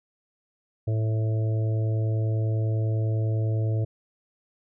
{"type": "harmonic tone", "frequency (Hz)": 110, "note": "A2", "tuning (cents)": 0, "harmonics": [1, 3, 4, 5, 6], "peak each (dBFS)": [-22, -37, -38, -40, -41], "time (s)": [0.87, 3.85], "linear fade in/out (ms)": 10, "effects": []}